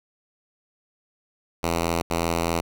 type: tone bursts at uneven times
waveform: 5% pulse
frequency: 84 Hz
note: E2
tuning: 33 cents sharp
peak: -11 dBFS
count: 2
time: 1.63-2.02 / 2.1-2.61 s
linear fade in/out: 5 ms
effects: none